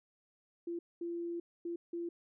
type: tone bursts at uneven times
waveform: sine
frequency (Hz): 341.9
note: F4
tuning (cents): -37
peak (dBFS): -36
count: 4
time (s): 0.67-0.79 / 1.01-1.4 / 1.65-1.76 / 1.93-2.09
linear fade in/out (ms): 5
effects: none